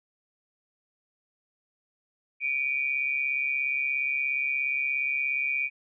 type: tone pair together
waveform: sine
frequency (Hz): 2312 / 2449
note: D7 / D#7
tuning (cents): -28 / -28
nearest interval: minor second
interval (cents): 100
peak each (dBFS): -28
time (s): 2.4-5.7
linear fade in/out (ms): 50
effects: none